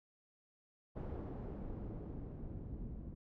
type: noise with low-pass filter sweep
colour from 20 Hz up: pink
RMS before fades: -45 dBFS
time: 0.95-3.15 s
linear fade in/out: 20 ms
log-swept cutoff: 610 to 210 Hz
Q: 0.73
effects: none